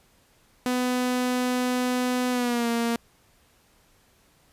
sawtooth tone with pitch glide, 250 to 233.3 Hz, B3 to A#3, +21 to +2 cents, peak -19 dBFS, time 0.66-2.96 s, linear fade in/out 0 ms, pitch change -119 cents, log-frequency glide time 2.31-2.68 s, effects pink hiss -61 dBFS RMS until 4.52 s + resampled to 32000 Hz

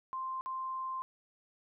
sine tone with dropouts, 1046.5 Hz, C6, in tune, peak -35 dBFS, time 0.13-1.02 s, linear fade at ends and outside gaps 0 ms, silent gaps 0.41-0.46 s, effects none

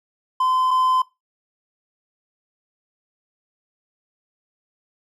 triangle tone pair in turn, 1027 / 1027 Hz, C6 / C6, -33 / -33 cents, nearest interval unison, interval 0 cents, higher neither, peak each -15 / -14 dBFS, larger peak second, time 0.4-0.71 / 0.71-1.02 s, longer neither, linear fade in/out 5 ms, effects noise-tail reverb RT60 0.2 s tail -19 dB re dry

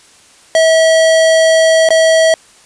square tone with dropouts, 646 Hz, E5, 35 cents flat, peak -7 dBFS, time 0.55-2.34 s, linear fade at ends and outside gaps 1 ms, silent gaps 1.889-1.905 s, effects white hiss -44 dBFS RMS until 2.65 s + resampled to 22050 Hz

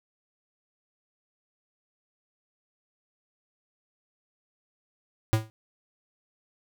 square tone with exponential decay, 110 Hz, A2, in tune, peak -16 dBFS, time 5.33-5.5 s, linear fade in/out 0 ms, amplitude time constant 36 ms, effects none

